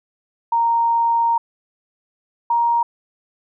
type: tone pair in turn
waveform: sine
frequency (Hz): 929 / 938.7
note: A#5 / A#5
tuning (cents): -6 / +12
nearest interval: unison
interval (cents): 18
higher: second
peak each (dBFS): -14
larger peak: neither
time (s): 0.52-1.38 / 2.5-2.83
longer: first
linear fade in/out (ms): 5
effects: none